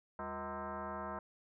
sine tone with frequency modulation, 200 Hz, G3, 35 cents sharp, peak -39 dBFS, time 0.19-1.19 s, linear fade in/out 2 ms, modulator 278 Hz, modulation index 4.4, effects none

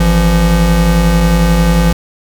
square tone pair together, 53.1 / 170.5 Hz, G#1 / F3, +39 / -41 cents, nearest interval octave + minor sixth, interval 2020 cents, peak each -11 dBFS, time 0-1.93 s, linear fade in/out 5 ms, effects none

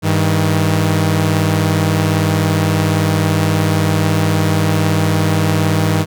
sawtooth tone pair together, 99.8 / 158.42 Hz, G2 / D#3, +32 / +32 cents, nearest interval minor sixth, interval 800 cents, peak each -11 dBFS, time 0.02-6.06 s, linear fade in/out 50 ms, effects none

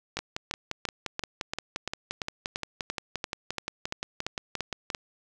two click trains, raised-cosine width 0.2 ms, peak -14 / -13 dBFS, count 28 / 15, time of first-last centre 0.19-4.902 / 0.17-4.948 s, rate 5.73 / 2.93 Hz, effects none

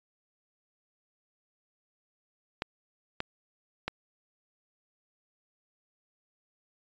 clicks, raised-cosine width 0.3 ms, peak -15 dBFS, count 3, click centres 2.621 / 3.204 / 3.88 s, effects resampled to 16000 Hz

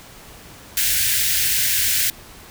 white band-stop noise, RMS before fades -19 dBFS, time 0.77-2.1 s, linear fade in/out 2 ms, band 130 to 1500 Hz, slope 96 dB/octave, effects pink hiss -42 dBFS RMS until 2.5 s

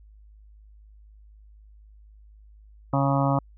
harmonic tone, 138.2 Hz, C#3, 5 cents flat, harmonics 1 / 2 / 4 / 5 / 6 / 7 / 8 / 9, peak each -23 / -26 / -29 / -30 / -31 / -31 / -32 / -33 dBFS, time 2.93-3.39 s, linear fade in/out 5 ms, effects added 52 Hz sine -48 dBFS peak until 3.57 s

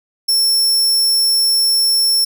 sawtooth tone, 5400 Hz, E8, 41 cents sharp, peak -9 dBFS, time 0.28-2.25 s, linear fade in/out 10 ms, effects none

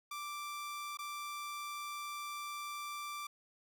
sawtooth tone with dropouts, 1174.7 Hz, D6, in tune, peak -37 dBFS, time 0.11-3.27 s, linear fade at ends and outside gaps 5 ms, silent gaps 0.972-0.988 s, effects none

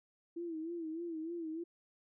sine tone with vibrato, 329.6 Hz, E4, in tune, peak -38 dBFS, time 0.36-1.64 s, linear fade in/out 10 ms, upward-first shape sine, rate 3.3 Hz, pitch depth 85 cents each way, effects none

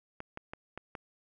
clicks, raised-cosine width 0.5 ms, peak -25 dBFS, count 5, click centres 0.204 / 0.374 / 0.535 / 0.776 / 0.952 s, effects none

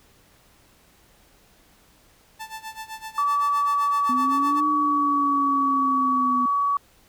sawtooth tone with tremolo, 881 Hz, A5, 2 cents sharp, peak -28 dBFS, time 2.39-4.61 s, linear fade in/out 20 ms, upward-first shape sine, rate 7.8 Hz, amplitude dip 85%
sine tone with pitch glide, 1148 to 1133.5 Hz, D6 to C#6, -40 to +38 cents, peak -19 dBFS, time 3.18-6.77 s, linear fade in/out 2 ms, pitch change -22 cents, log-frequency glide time 3.47-4.79 s
sine linear two-way sweep, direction up then down, 249.1 to 301.5 to 249.1 Hz, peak -25 dBFS, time 4.09-6.46 s, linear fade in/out 5 ms, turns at 4.65 s
effects pink hiss -57 dBFS RMS until 7.08 s

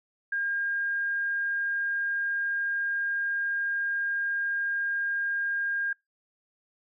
sine tone, 1613 Hz, G6, 49 cents sharp, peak -26 dBFS, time 0.32-5.93 s, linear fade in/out 5 ms, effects noise-tail reverb RT60 0.2 s tail -26 dB re dry

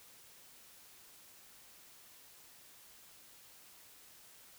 silence, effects white hiss -59 dBFS RMS until 4.58 s

